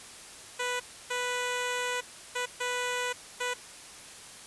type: tone bursts at uneven times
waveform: 10% pulse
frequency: 493.9 Hz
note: B4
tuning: in tune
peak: -21 dBFS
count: 5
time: 0.59-0.8 / 1.1-2.01 / 2.35-2.46 / 2.6-3.13 / 3.4-3.54 s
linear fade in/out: 10 ms
effects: white hiss -47 dBFS RMS until 4.46 s + resampled to 24000 Hz